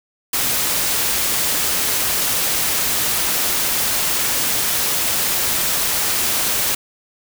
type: noise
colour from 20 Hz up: white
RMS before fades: -19 dBFS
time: 0.33-6.75 s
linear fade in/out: 5 ms
effects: none